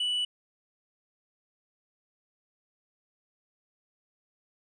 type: tone with tanh clipping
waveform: triangle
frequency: 2960 Hz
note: F#7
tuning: in tune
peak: -27 dBFS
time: 0-0.25 s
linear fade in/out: 5 ms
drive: 7 dB
effects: resampled to 22050 Hz